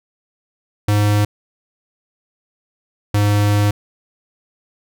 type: tone pair in turn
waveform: square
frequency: 103.83 / 103.17 Hz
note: G#2 / G#2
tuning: 0 / -11 cents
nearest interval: unison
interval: 11 cents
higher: first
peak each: -13 dBFS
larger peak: neither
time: 0.88-1.25 / 3.14-3.71 s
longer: second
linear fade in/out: 5 ms
effects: none